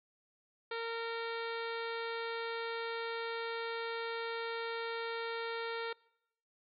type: harmonic tone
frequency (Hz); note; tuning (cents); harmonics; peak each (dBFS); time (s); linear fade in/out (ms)
460; A#4; -23; 1 / 2 / 3 / 4 / 5 / 6 / 7 / 8 / 9 / 10; -39 / -45 / -43 / -47 / -48 / -54 / -53 / -51 / -53 / -59; 0.71-5.93; 5
effects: noise-tail reverb RT60 0.8 s tail -24 dB re dry